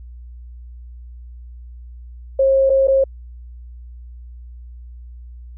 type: tone with dropouts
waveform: sine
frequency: 538 Hz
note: C5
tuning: 48 cents sharp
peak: -11 dBFS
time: 2.39-3.04 s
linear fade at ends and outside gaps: 5 ms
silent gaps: 2.696-2.7 / 2.873-2.881 s
effects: added 60 Hz sine -34 dBFS peak until 5.57 s